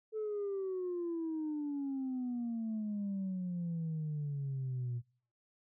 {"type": "exponential sweep", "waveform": "sine", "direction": "down", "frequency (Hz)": [440, 118.8], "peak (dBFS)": -33, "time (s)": [0.12, 5.02], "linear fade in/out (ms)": 50, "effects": ["noise-tail reverb RT60 0.5 s tail -25 dB re dry", "tanh soft clip ceiling -32 dBFS"]}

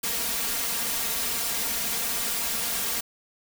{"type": "noise with comb filter", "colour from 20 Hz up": "white", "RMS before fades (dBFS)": -28, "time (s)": [0.03, 3.01], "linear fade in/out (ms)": 10, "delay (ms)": 4.3, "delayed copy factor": 0.9, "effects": []}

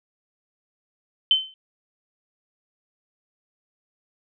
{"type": "tone with exponential decay", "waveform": "sine", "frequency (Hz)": 3073, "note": "G7", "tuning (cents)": -35, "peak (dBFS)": -11, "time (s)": [1.31, 1.54], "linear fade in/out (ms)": 1, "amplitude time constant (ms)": 50, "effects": []}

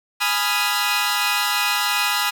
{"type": "chord", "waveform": "15% pulse", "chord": "F half-diminished seventh", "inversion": "first", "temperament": "equal with one note detuned", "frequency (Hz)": [830.6, 987.8, 1244.5, 1386.5], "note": ["Ab5", "Cb6", "Eb6", "F6"], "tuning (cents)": [0, 0, 0, -13], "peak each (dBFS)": -18, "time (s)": [0.2, 2.31], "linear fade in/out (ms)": 20, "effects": []}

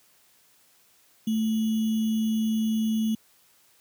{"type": "tone with sample-and-hold", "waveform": "sine", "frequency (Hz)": 220, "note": "A3", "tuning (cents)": 0, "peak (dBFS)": -22, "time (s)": [1.27, 3.15], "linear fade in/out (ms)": 5, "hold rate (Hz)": 3150, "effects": ["white hiss -61 dBFS RMS until 3.8 s", "high-pass 60 Hz 12 dB/octave"]}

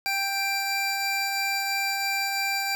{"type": "tone pair together", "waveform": "25% pulse", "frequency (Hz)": [787, 2358], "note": ["G5", "D7"], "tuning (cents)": [7, 6], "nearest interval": "octave + perfect fifth", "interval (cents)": 1899, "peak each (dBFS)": [-25, -23], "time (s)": [0.06, 2.75], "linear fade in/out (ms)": 0, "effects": []}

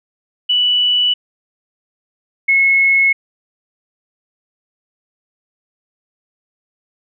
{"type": "tone pair in turn", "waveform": "sine", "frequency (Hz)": [2960, 2182], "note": ["F#7", "C#7"], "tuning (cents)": [0, -28], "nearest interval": "perfect fourth", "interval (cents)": 528, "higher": "first", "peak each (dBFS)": [-11, -9], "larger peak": "second", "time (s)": [[0.49, 1.14], [2.48, 3.13]], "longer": "neither", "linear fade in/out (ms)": 10, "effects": []}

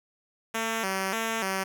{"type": "tone with vibrato", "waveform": "5% pulse", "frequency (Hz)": 207.7, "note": "G#3", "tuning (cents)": 0, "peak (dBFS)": -16, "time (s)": [0.54, 1.64], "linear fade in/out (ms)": 10, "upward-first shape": "square", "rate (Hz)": 1.7, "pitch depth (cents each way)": 140, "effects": []}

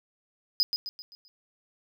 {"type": "tone with echo", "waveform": "triangle", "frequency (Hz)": 4994, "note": "D#8", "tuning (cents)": 6, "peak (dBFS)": -18, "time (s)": [0.6, 0.63], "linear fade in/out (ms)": 0, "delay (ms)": 130, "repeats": 5, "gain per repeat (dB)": -7, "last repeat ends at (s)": 1.28, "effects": []}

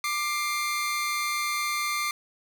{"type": "tone pair together", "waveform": "sawtooth", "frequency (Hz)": [1186.8, 2108], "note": ["D6", "C7"], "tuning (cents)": [18, 12], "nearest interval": "minor seventh", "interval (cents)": 994, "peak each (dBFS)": [-25, -26], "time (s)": [0.04, 2.11], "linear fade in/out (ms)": 2, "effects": []}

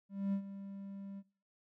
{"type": "tone with ADSR envelope", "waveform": "triangle", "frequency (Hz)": 197.2, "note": "G3", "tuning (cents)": 11, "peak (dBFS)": -29, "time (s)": [0.09, 1.23], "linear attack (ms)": 240, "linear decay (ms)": 84, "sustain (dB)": -13, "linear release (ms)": 47, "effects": ["noise-tail reverb RT60 0.4 s tail -20 dB re dry"]}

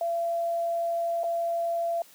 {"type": "tone with dropouts", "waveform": "sine", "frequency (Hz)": 678, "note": "E5", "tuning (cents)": 49, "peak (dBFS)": -25, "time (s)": [0.01, 2.02], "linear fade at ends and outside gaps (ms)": 2, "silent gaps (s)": [1.234, 1.24], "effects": ["white hiss -54 dBFS RMS until 2.14 s", "high-pass 150 Hz 12 dB/octave"]}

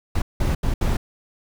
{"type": "noise bursts at uneven times", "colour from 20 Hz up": "brown", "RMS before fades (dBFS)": -20, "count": 4, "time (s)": [[0.15, 0.22], [0.4, 0.55], [0.63, 0.74], [0.81, 0.97]], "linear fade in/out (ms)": 5, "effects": []}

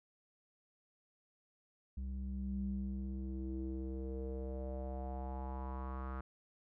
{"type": "tone with low-pass filter sweep", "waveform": "square", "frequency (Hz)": 65.41, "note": "C2", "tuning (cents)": 0, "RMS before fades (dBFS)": -41, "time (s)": [1.97, 6.21], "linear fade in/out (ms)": 5, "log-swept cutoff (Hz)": [140, 1300], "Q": 4.6, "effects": []}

